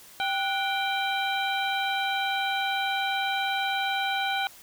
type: harmonic tone with a mistuned harmonic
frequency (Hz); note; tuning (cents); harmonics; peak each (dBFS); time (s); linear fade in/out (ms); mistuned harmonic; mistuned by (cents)
784; G5; 0; 1 / 2 / 3 / 4 / 5; -28 / -31 / -33 / -34 / -35; 0.2-4.47; 0; 2; -110
effects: white hiss -50 dBFS RMS until 4.62 s